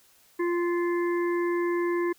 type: harmonic tone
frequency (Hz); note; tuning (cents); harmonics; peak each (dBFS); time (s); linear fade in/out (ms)
347.4; F4; -9; 1 / 3 / 5 / 6; -24 / -34 / -38 / -40; 0.39-2.13; 10
effects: white hiss -60 dBFS RMS until 2.18 s